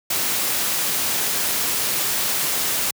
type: noise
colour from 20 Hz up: white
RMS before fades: -22 dBFS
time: 0.1-2.91 s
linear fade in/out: 5 ms
effects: high-pass 100 Hz 12 dB/octave